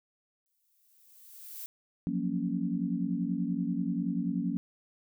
violet noise with exponential growth, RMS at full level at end -40 dBFS, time 0.46-1.66 s, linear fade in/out 0 ms, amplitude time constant 260 ms
sine chord, Gb major seventh, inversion third, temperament equal, 174.61 / 185 / 233.1 / 277.2 Hz, F3 / Gb3 / Bb3 / Db4, 0 / 0 / 0 / 0 cents, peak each -34 dBFS, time 2.07-4.57 s, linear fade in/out 0 ms
effects none

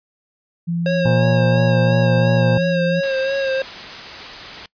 sine tone, 170 Hz, F3, 46 cents flat, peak -18 dBFS, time 0.67-3.01 s, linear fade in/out 20 ms
square tone with vibrato, 539 Hz, C#5, 49 cents flat, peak -18 dBFS, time 0.86-3.62 s, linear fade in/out 2 ms, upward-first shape sine, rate 2.9 Hz, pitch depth 35 cents each way
harmonic tone, 118.2 Hz, A#2, 24 cents sharp, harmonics 1 / 2 / 3 / 4 / 5 / 6 / 7 / 8 / 9, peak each -16 / -25 / -31 / -35 / -35 / -39 / -29 / -35 / -42 dBFS, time 1.05-2.58 s, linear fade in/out 5 ms
white noise, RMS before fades -32 dBFS, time 3.03-4.66 s, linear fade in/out 2 ms
effects noise-tail reverb RT60 0.1 s tail -23 dB re dry + resampled to 11025 Hz

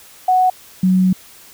sine tone pair in turn, 740 / 185.7 Hz, F#5 / F#3, 0 / +7 cents, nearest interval 2 octaves, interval 2393 cents, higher first, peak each -10 dBFS, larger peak neither, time 0.28-0.5 / 0.83-1.13 s, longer second, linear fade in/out 5 ms, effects white hiss -43 dBFS RMS until 1.53 s

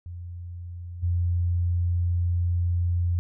sine tone with level steps, 87.31 Hz, F2, in tune, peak -34 / -21 dBFS, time 0.06-3.19 s, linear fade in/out 0 ms, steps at 1.02 s, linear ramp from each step 20 ms, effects none

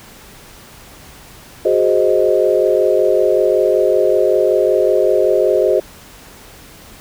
sine chord, Ab dominant seventh, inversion third, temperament equal, 370 / 415.3 / 523.3 / 622.3 Hz, Gb4 / Ab4 / C5 / Eb5, 0 / 0 / 0 / 0 cents, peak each -16 dBFS, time 1.65-5.8 s, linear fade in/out 5 ms, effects pink hiss -40 dBFS RMS until 7 s

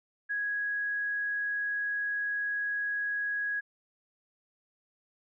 sine tone, 1661.2 Hz, G#6, in tune, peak -29 dBFS, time 0.29-3.61 s, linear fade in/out 20 ms, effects none

